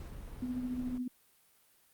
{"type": "noise", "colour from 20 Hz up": "brown", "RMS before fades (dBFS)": -46, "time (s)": [0, 0.98], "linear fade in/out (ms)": 2}
{"type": "tone with tremolo", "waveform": "sine", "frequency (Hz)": 250, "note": "B3", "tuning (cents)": 21, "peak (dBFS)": -32, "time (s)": [0.42, 1.08], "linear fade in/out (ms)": 5, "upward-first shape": "sine", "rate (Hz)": 14, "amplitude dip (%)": 45}
{"effects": ["white hiss -67 dBFS RMS until 1.93 s", "Opus 48 kbps"]}